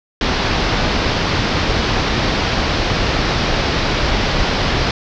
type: low-pass noise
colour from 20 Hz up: pink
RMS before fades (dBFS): -17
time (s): 0.21-4.91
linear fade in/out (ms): 2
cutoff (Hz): 5400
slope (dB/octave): 48
effects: none